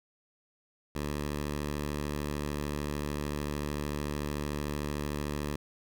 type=tone; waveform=10% pulse; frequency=73.42 Hz; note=D2; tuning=in tune; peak=-24 dBFS; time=0.95-5.56 s; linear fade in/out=5 ms; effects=none